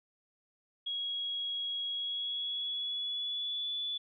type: tone with pitch glide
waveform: sine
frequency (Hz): 3313 to 3450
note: G#7 to A7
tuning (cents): -5 to -35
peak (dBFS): -33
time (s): 0.86-3.98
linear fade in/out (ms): 10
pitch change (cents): +70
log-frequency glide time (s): 1.89-3.67
effects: none

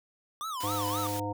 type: tone with vibrato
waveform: square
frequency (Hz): 1143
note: D6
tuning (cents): -47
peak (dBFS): -34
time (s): 0.41-1.07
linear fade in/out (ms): 0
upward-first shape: sine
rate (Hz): 3.8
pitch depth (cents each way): 250
type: high-pass noise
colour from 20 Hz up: white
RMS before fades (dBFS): -39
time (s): 0.6-1.2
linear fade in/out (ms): 5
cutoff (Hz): 130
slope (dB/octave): 24
type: harmonic tone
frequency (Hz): 102.4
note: G#2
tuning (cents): -24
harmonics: 1 / 3 / 5 / 7 / 9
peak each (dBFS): -36 / -36 / -37 / -40 / -36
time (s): 0.63-1.33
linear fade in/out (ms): 10
effects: none

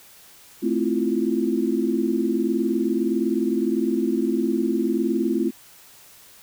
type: chord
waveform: sine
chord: F major seventh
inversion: first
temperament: equal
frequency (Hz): 220 / 261.6 / 329.6 / 349.2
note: A3 / C4 / E4 / F4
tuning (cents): 0 / 0 / 0 / 0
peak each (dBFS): -25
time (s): 0.62-5.51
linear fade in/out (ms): 20
effects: white hiss -49 dBFS RMS until 6.42 s

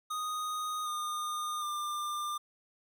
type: tone with pitch steps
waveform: square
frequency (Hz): 1242 / 1218.5 / 1195.5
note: D#6 / D#6 / D6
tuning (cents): -3 / -37 / +30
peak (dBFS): -34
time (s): 0.1-2.38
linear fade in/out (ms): 10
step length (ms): 760
effects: none

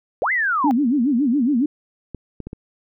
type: linear two-way sweep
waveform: sine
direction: up then down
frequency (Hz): 392 to 2093 to 758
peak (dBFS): -17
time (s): 0.22-0.71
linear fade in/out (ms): 0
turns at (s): 0.32
type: tone with vibrato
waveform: sine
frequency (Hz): 261.6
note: C4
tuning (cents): 0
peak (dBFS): -15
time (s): 0.64-1.66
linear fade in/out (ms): 5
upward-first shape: sine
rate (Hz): 7.2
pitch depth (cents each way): 240
type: clicks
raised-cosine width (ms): 3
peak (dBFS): -18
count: 4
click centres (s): 2.147 / 2.403 / 2.47 / 2.531
effects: none

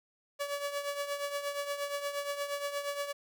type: tone with tremolo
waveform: sawtooth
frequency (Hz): 571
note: D5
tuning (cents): -49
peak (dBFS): -27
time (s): 0.39-3.13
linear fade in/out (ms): 20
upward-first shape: triangle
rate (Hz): 8.5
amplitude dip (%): 70
effects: none

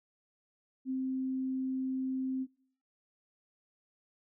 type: tone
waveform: sine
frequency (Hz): 261.6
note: C4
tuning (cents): 0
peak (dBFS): -31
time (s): 0.85-2.47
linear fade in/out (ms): 50
effects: noise-tail reverb RT60 0.6 s tail -24 dB re dry

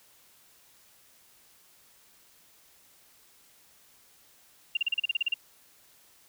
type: tone bursts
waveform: sine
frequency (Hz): 2789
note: F7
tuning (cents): -3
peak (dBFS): -23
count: 11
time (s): 4.75-5.341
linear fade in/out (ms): 5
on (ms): 21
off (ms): 36
effects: white hiss -60 dBFS RMS until 6.28 s

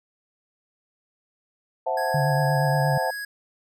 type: chord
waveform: sine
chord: F# half-diminished seventh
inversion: second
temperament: equal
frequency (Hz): 523.3 / 659.3 / 740 / 880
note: C5 / E5 / F#5 / A5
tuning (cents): 0 / 0 / 0 / 0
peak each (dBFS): -28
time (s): 1.86-3.11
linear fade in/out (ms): 10
type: tone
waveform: square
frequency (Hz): 1661.2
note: G#6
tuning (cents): 0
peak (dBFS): -31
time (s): 1.97-3.25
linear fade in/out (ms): 5
type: tone with vibrato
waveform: sine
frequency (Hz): 143.9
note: D3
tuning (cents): -35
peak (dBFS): -21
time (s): 2.14-2.98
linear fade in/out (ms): 5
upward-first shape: triangle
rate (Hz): 8.5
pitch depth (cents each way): 67
effects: none

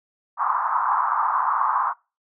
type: band-pass noise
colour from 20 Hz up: white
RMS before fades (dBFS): -22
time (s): 0.37-1.94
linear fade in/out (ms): 50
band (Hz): 900 to 1200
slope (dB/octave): 48
effects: noise-tail reverb RT60 0.3 s tail -25 dB re dry

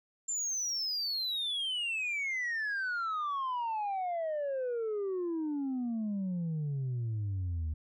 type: exponential sweep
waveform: sine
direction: down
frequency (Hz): 7330 to 75.9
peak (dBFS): -29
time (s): 0.28-7.74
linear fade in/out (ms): 10
effects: tanh soft clip ceiling -30 dBFS

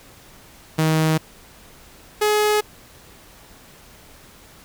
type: tone pair in turn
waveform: sawtooth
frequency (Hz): 158 / 421.8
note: D#3 / G#4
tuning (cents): +27 / +27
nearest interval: octave + perfect fourth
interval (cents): 1700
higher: second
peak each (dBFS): -12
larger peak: neither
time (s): 0.78-1.18 / 2.21-2.61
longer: neither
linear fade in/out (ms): 10
effects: pink hiss -47 dBFS RMS until 4.64 s

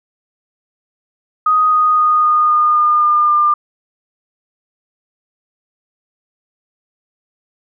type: tone with pitch steps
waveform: sine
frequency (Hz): 1248 / 1240.8 / 1233.7 / 1226.6 / 1219.5 / 1212.5 / 1205.5 / 1198.5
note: D#6 / D#6 / D#6 / D#6 / D#6 / D#6 / D6 / D6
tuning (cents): +5 / -5 / -15 / -25 / -35 / -45 / +45 / +35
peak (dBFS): -9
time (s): 1.46-3.54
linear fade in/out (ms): 5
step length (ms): 260
effects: none

